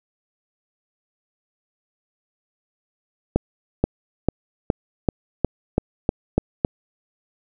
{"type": "accelerating click train", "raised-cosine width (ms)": 2, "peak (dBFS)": -3, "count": 10, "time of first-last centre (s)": [3.36, 6.649], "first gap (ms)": 480, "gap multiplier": 0.93, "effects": []}